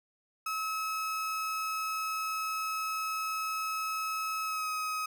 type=tone with pitch glide; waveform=35% pulse; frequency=1289 to 1266.9 Hz; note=E6 to D#6; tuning=-39 to +31 cents; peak=-30 dBFS; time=0.46-5.06 s; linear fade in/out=5 ms; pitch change=-30 cents; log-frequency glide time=4.44-4.68 s; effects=none